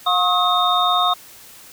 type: tone cluster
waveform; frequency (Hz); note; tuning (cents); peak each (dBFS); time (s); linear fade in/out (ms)
sine; 715 / 1084 / 1268 / 3677; F5 / C#6 / D#6 / A#7; +41 / -39 / +32 / -24; -20; 0.06-1.14; 10
effects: white hiss -43 dBFS RMS until 1.72 s